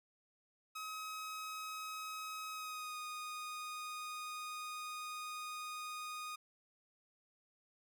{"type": "tone with pitch glide", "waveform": "sawtooth", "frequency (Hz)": [1272, 1236.5], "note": ["D#6", "D#6"], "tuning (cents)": [38, -11], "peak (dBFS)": -39, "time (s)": [0.75, 6.36], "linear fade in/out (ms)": 10, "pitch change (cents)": -49, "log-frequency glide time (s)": [2.52, 2.98], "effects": []}